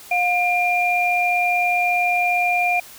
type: tone pair together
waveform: sine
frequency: 712 / 2395 Hz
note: F5 / D7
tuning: +33 / +33 cents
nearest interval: octave + major sixth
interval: 2100 cents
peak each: -19 dBFS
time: 0.11-2.8 s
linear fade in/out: 5 ms
effects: white hiss -42 dBFS RMS until 2.98 s